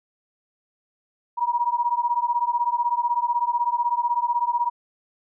sine beating tone pair, 949 / 965 Hz, A#5 / B5, +31 / -40 cents, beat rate 16 Hz, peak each -23 dBFS, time 1.37-4.7 s, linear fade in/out 20 ms, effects none

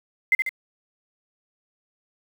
sine tone with echo, 2072 Hz, C7, 17 cents flat, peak -14 dBFS, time 0.32-0.35 s, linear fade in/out 2 ms, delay 71 ms, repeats 2, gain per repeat -5 dB, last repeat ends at 0.492 s, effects 7-bit

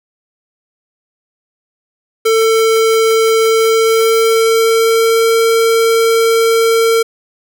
square tone with pitch glide, 447.1 to 454.9 Hz, A4 to A#4, +28 to -42 cents, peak -9 dBFS, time 2.25-7.03 s, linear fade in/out 10 ms, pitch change +30 cents, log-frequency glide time 3.46-5.38 s, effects none

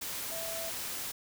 sine tone in noise, 659.3 Hz, E5, in tune, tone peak -40 dBFS, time 0.31-0.7 s, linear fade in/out 10 ms, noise white, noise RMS -38 dBFS, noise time 0.01-1.12 s, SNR -5 dB, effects none

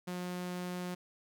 sawtooth tone, 179.4 Hz, F3, 47 cents sharp, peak -33 dBFS, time 0.07-0.95 s, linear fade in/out 10 ms, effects none

